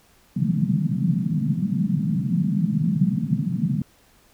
white band-pass noise, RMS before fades -22 dBFS, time 0.36-3.82 s, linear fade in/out 5 ms, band 140 to 210 Hz, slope 48 dB/octave, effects pink hiss -57 dBFS RMS until 4.33 s

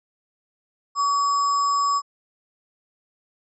sine tone with sample-and-hold, 1135 Hz, C#6, 41 cents sharp, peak -18 dBFS, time 0.95-2.02 s, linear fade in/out 50 ms, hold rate 6300 Hz, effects resampled to 22050 Hz

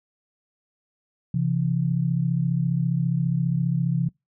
sine tone pair together, 133.2 / 168 Hz, C3 / E3, +31 / +33 cents, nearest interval major third, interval 402 cents, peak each -23 dBFS, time 1.34-4.09 s, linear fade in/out 5 ms, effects noise-tail reverb RT60 0.2 s tail -25 dB re dry

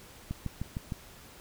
click train, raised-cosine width 5 ms, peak -21 dBFS, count 5, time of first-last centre 0.31-0.922 s, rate 6.54 Hz, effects pink hiss -52 dBFS RMS until 1.4 s

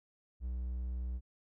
triangle tone, 61.8 Hz, B1, 2 cents sharp, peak -33 dBFS, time 0.4-1.21 s, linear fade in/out 50 ms, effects none

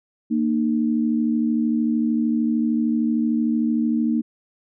sine tone pair together, 231.4 / 304.6 Hz, A#3 / D#4, -13 / -37 cents, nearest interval perfect fourth, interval 476 cents, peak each -19 / -23 dBFS, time 0.3-4.22 s, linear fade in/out 20 ms, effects none

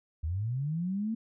sine linear sweep, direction up, 73 to 229.4 Hz, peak -29 dBFS, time 0.23-1.15 s, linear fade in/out 10 ms, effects none

